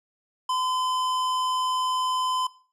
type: tone with hard clipping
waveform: triangle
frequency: 1020 Hz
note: C6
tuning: 44 cents flat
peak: -25 dBFS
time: 0.49-2.47 s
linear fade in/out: 5 ms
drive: 18 dB
effects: noise-tail reverb RT60 0.4 s tail -18 dB re dry